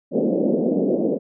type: band-pass noise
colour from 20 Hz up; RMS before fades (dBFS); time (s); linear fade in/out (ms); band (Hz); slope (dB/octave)
pink; -20; 0.11-1.19; 50; 190 to 580; 48
effects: none